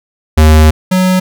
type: tone pair in turn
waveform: square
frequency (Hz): 77.78 / 184.99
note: D#2 / F#3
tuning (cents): 0 / 0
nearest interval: octave + minor third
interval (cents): 1500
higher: second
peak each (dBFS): -3 / -8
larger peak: first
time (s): 0.37-0.71 / 0.91-1.2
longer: first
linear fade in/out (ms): 10
effects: none